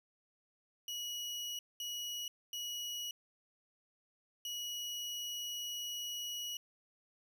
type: tone bursts at uneven times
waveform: 30% pulse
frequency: 2915 Hz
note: F#7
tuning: 26 cents flat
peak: -36 dBFS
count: 4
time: 0.88-1.59 / 1.8-2.28 / 2.53-3.11 / 4.45-6.57 s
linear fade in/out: 2 ms
effects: none